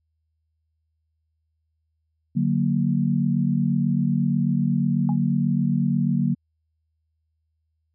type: chord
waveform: sine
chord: D augmented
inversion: none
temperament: equal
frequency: 146.83 / 185 / 233.1 Hz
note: D3 / F#3 / A#3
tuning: 0 / 0 / 0 cents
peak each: -23 dBFS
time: 2.35-6.35 s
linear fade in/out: 20 ms
type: tone with exponential decay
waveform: sine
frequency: 830.6 Hz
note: G#5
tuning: in tune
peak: -27 dBFS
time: 5.09-5.19 s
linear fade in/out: 1 ms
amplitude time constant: 20 ms
effects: added 79 Hz sine -70 dBFS peak until 7.94 s